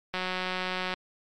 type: click train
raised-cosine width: 0.3 ms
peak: -15 dBFS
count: 148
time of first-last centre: 0.14-0.939 s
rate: 184 Hz
effects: MP3 96 kbps